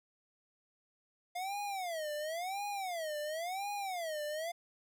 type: tone with vibrato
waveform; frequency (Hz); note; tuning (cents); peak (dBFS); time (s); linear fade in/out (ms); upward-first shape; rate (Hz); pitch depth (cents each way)
square; 698; F5; -1; -37; 1.35-4.52; 10; sine; 0.95; 280
effects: none